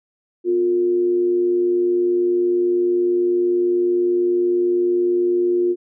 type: tone with amplitude modulation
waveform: sine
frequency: 354.5 Hz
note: F4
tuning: 26 cents sharp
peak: -13 dBFS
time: 0.44-5.76 s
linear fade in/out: 50 ms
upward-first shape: sine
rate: 100 Hz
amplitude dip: 40%
effects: none